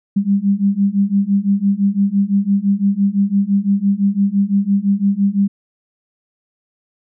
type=beating tone pair; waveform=sine; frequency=196 / 201.9 Hz; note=G3 / G#3; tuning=0 / -49 cents; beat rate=5.9 Hz; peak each=-16 / -15 dBFS; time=0.16-5.48 s; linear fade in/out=10 ms; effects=none